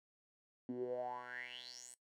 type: tone with band-pass filter sweep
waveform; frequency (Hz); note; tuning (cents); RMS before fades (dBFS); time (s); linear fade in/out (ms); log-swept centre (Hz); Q
10% pulse; 123.47; B2; 0; -45; 0.69-1.94; 0; 260 to 8900; 8.7
effects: noise-tail reverb RT60 0.1 s tail -17 dB re dry